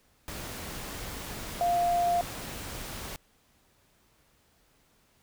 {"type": "tone in noise", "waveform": "sine", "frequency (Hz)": 698.5, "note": "F5", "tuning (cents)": 0, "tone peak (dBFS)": -23, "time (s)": [1.61, 2.21], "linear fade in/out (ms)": 0, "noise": "pink", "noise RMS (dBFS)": -39, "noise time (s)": [0.28, 3.16], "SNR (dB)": 13, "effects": ["pink hiss -66 dBFS RMS until 5.22 s"]}